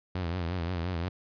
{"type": "tone with vibrato", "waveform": "sawtooth", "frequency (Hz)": 87.31, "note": "F2", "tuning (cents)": 0, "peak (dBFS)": -26, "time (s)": [0.15, 1.09], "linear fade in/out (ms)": 5, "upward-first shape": "triangle", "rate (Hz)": 5.7, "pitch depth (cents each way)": 130, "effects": ["resampled to 11025 Hz"]}